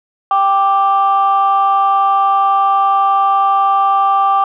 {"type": "tone pair together", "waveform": "sine", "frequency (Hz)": [786, 1175.9], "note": ["G5", "D6"], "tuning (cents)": [4, 2], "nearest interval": "perfect fifth", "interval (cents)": 698, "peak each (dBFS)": -11, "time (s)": [0.31, 4.44], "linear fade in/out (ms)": 2, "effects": ["tanh soft clip ceiling -4 dBFS"]}